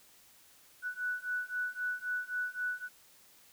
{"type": "beating tone pair", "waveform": "sine", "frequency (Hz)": [1480, 1483.8], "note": ["F#6", "F#6"], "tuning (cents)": [0, 4], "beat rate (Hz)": 3.8, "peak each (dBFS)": [-37, -36], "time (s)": [0.82, 2.89], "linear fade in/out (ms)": 50, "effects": ["white hiss -61 dBFS RMS until 3.52 s"]}